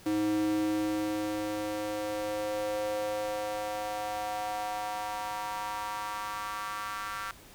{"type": "tone with high-pass filter sweep", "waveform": "square", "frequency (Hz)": 105, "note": "G#2", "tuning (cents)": 19, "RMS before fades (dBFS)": -33, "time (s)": [0.06, 7.31], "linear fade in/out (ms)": 0, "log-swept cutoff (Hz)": [290, 1300], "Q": 3.9, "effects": ["pink hiss -53 dBFS RMS until 7.54 s"]}